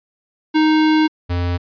square tone pair in turn, 311.1 / 87.96 Hz, D#4 / F2, 0 / +13 cents, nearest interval octave + minor seventh, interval 2187 cents, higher first, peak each -12 / -18 dBFS, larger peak first, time 0.54-1.08 / 1.29-1.58 s, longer first, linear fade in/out 20 ms, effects resampled to 11025 Hz

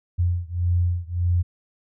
sine beating tone pair, 87.1 / 88.8 Hz, F2 / F2, -4 / +29 cents, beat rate 1.7 Hz, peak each -22 / -23 dBFS, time 0.18-1.43 s, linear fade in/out 20 ms, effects none

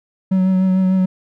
triangle tone with vibrato, 187.4 Hz, F#3, 22 cents sharp, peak -10 dBFS, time 0.31-1.06 s, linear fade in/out 10 ms, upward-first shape triangle, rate 6.7 Hz, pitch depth 24 cents each way, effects none

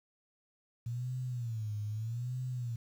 sine tone with vibrato, 115.7 Hz, A#2, 13 cents flat, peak -34 dBFS, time 0.86-2.76 s, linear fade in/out 5 ms, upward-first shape sine, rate 0.8 Hz, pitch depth 170 cents each way, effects 10-bit

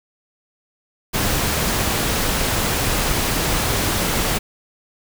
pink noise, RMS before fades -20 dBFS, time 1.13-4.39 s, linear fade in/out 20 ms, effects none

